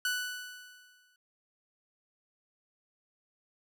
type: tone with exponential decay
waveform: sawtooth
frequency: 1486 Hz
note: F#6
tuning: 7 cents sharp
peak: -24 dBFS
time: 0.05-1.16 s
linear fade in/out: 2 ms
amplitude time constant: 240 ms
effects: none